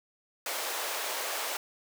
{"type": "high-pass noise", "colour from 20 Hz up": "pink", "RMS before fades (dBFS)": -34, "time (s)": [0.46, 1.57], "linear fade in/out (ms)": 2, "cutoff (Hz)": 490, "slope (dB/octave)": 24, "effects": []}